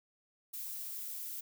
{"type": "noise", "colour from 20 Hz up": "violet", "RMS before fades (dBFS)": -42, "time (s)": [0.53, 1.41], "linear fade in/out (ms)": 10, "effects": []}